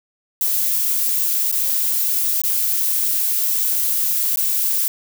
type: noise with dropouts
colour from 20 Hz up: violet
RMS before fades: -19 dBFS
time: 0.41-4.88 s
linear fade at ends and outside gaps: 1 ms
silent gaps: 1.515-1.525 / 2.417-2.436 / 4.359-4.372 s
effects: none